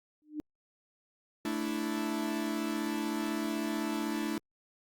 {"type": "tone with exponential growth", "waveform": "sine", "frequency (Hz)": 302.3, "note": "D#4", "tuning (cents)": -50, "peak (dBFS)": -30, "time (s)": [0.22, 0.4], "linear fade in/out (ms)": 0, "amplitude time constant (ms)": 37}
{"type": "chord", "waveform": "45% pulse", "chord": "A suspended fourth", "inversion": "none", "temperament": "equal", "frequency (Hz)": [220, 293.7, 329.6], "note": ["A3", "D4", "E4"], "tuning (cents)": [0, 0, 0], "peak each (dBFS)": -36, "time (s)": [1.45, 4.38], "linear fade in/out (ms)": 2}
{"effects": ["Opus 48 kbps"]}